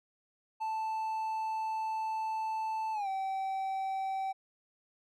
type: tone with pitch glide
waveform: triangle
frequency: 880 to 770.5 Hz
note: A5 to G5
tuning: 0 to -30 cents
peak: -30 dBFS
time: 0.6-4.33 s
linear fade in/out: 20 ms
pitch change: -230 cents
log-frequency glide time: 2.93-3.08 s
effects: none

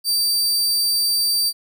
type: tone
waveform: sawtooth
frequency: 4652 Hz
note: D8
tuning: 17 cents flat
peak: -14 dBFS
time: 0.04-1.53 s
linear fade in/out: 50 ms
effects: none

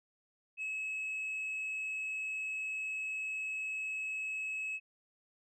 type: tone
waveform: sine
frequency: 2578 Hz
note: E7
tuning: 39 cents flat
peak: -33 dBFS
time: 0.57-4.8 s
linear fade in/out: 50 ms
effects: tanh soft clip ceiling -34 dBFS

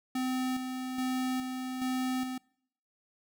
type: tone with tremolo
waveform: square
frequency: 256.8 Hz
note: C4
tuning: 32 cents flat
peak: -30 dBFS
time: 0.15-2.38 s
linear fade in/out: 5 ms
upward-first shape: square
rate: 1.2 Hz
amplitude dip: 45%
effects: noise-tail reverb RT60 0.7 s tail -25 dB re dry

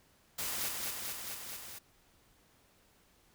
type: noise with echo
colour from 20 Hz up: white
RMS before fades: -37 dBFS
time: 0.38-0.69 s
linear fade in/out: 10 ms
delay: 220 ms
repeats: 5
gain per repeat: -2 dB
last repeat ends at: 1.79 s
effects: pink hiss -67 dBFS RMS until 3.34 s

